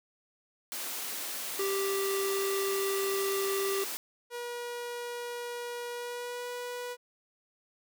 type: high-pass noise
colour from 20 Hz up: white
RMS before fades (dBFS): -37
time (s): 0.72-3.97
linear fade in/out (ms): 0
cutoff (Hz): 240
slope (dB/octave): 24
type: tone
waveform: square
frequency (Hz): 392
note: G4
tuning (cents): 0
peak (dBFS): -30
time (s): 1.59-3.84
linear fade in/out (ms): 5
type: tone with pitch glide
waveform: sawtooth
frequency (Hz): 481 to 489.1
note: B4 to B4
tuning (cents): -46 to -17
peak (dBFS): -32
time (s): 4.3-6.97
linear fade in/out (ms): 50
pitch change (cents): +29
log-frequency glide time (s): 5.9-6.5
effects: none